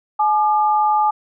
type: tone pair together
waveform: sine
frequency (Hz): 850 / 1202.1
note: G#5 / D6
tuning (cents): +40 / +40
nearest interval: tritone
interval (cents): 600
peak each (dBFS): -14 / -20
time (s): 0.19-1.11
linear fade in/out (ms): 10
effects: none